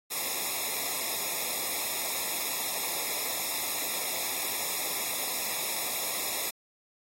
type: noise with comb filter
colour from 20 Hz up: white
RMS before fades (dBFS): -32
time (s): 0.1-6.51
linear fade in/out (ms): 20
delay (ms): 0.66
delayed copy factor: -1
effects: AAC 48 kbps